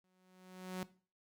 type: tone with exponential growth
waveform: sawtooth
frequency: 184.7 Hz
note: F#3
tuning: 3 cents flat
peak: -33 dBFS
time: 0.04-0.83 s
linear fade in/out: 0 ms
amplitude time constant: 170 ms
effects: noise-tail reverb RT60 0.4 s tail -18 dB re dry